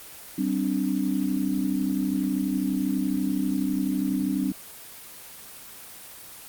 sine chord, G suspended fourth, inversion none, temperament equal with one note detuned, 193.19 / 261.6 / 293.7 Hz, G3 / C4 / D4, -25 / 0 / 0 cents, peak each -27 dBFS, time 0.38-4.52 s, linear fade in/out 5 ms, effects white hiss -43 dBFS RMS until 6.48 s + Opus 24 kbps

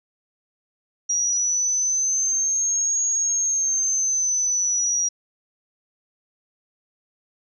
sine linear two-way sweep, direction up then down, 5730 to 6645 to 5730 Hz, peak -19 dBFS, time 1.09-5.09 s, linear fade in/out 10 ms, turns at 3.04 s, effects none

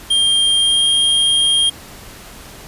square tone with pitch glide, 3200 to 3222 Hz, G7 to G7, +35 to +47 cents, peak -12 dBFS, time 0.1-1.7 s, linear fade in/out 10 ms, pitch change +12 cents, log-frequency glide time 0.57-0.86 s, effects pink hiss -37 dBFS RMS until 2.67 s + resampled to 32000 Hz

